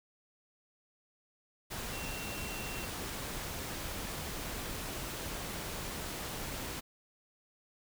sine tone in noise, 2729 Hz, F7, 41 cents flat, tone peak -45 dBFS, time 1.92-2.87 s, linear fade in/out 20 ms, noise pink, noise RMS -40 dBFS, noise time 1.7-6.81 s, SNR -8 dB, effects none

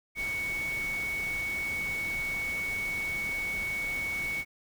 sine tone in noise, 2225 Hz, C#7, 6 cents sharp, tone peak -30 dBFS, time 0.15-4.45 s, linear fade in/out 50 ms, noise pink, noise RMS -42 dBFS, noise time 0.15-4.45 s, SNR +9 dB, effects none

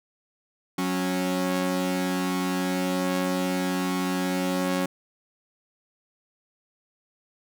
sawtooth tone pair together, 183.61 / 275.1 Hz, F#3 / C#4, -13 / -13 cents, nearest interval perfect fifth, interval 700 cents, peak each -23 dBFS, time 0.78-4.86 s, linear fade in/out 5 ms, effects none

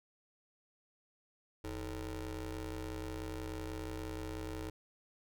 25% pulse ring-modulated tone, 116.54 Hz, A#2, in tune, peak -33 dBFS, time 1.64-4.7 s, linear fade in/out 5 ms, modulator 200 Hz, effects none

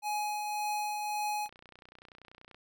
square tone with tremolo, 839 Hz, G#5, 17 cents sharp, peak -31 dBFS, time 0.02-1.49 s, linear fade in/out 50 ms, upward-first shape triangle, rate 1.8 Hz, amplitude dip 35%
click train, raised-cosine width 0.3 ms, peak -36 dBFS, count 34, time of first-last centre 1.46-2.546 s, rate 30.4 Hz
effects none

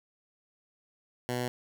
10% pulse tone, 123.47 Hz, B2, in tune, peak -22 dBFS, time 1.29-1.48 s, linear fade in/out 0 ms, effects none

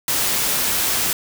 white noise, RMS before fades -20 dBFS, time 0.08-1.13 s, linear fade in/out 2 ms, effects none

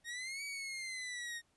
sawtooth exponential two-way sweep, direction up then down, 1850 to 2284 to 1850 Hz, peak -37 dBFS, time 0.04-1.42 s, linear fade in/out 50 ms, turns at 0.44 s, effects pink hiss -75 dBFS RMS until 1.56 s + resampled to 24000 Hz

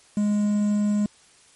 triangle tone with quantisation, 207.7 Hz, G#3, in tune, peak -17 dBFS, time 0.17-1.06 s, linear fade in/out 2 ms, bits 7, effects white hiss -55 dBFS RMS until 1.55 s + MP3 48 kbps

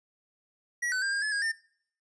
square tone with pitch steps, 1923 / 1512 / 1597 / 1615 / 1714 / 1634 / 1805 Hz, B6 / F#6 / G6 / G#6 / A6 / G#6 / A6, -47 / +37 / +32 / -49 / -46 / -29 / +44 cents, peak -28 dBFS, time 0.82-1.52 s, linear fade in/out 10 ms, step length 100 ms, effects noise-tail reverb RT60 0.6 s tail -22 dB re dry + resampled to 22050 Hz

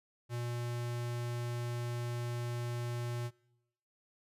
square tone, 120 Hz, B2, 49 cents flat, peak -36 dBFS, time 0.29-3.31 s, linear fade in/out 50 ms, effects noise-tail reverb RT60 1.0 s tail -25 dB re dry + resampled to 32000 Hz

